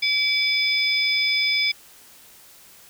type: tone cluster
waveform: sine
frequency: 2302 / 3484 / 5010 Hz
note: D7 / A7 / D#8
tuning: -35 / -18 / +11 cents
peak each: -21 / -25 / -24 dBFS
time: 0.02-1.72 s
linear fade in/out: 10 ms
effects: white hiss -49 dBFS RMS until 2.89 s